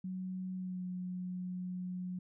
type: tone with pitch glide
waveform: sine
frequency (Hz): 185.6 to 181.78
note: F#3 to F#3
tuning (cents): +6 to -30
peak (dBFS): -37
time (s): 0.04-2.19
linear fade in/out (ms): 5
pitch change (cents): -36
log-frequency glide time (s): 0.55-0.84
effects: none